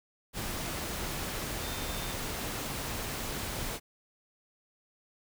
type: tone in noise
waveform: sine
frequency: 3600 Hz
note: A7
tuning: 39 cents sharp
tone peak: -46 dBFS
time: 1.6-2.16 s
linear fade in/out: 50 ms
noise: pink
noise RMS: -36 dBFS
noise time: 0.33-3.8 s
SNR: -13 dB
effects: none